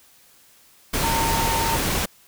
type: tone in noise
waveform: sine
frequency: 911 Hz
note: A#5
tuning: 40 cents flat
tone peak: -23 dBFS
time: 1.03-1.77 s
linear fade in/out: 10 ms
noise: pink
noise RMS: -23 dBFS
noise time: 0.93-2.06 s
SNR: -3 dB
effects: white hiss -54 dBFS RMS until 2.27 s